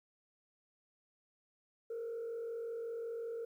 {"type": "tone with frequency modulation", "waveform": "sine", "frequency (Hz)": 461.8, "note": "A#4", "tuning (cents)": -16, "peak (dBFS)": -37, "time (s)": [1.9, 3.45], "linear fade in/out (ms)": 5, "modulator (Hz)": 45.4, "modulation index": 0.43, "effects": ["tanh soft clip ceiling -36 dBFS", "12-bit"]}